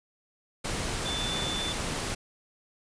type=tone in noise; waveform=sine; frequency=3520 Hz; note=A7; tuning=in tune; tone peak=-32 dBFS; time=1.05-1.73 s; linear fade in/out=10 ms; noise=pink; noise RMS=-32 dBFS; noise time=0.64-2.15 s; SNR=-3 dB; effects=resampled to 22050 Hz